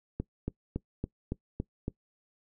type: click train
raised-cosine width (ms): 3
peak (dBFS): -19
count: 7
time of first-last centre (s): 0.2-1.881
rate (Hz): 3.57
effects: noise-tail reverb RT60 0.1 s tail -21 dB re dry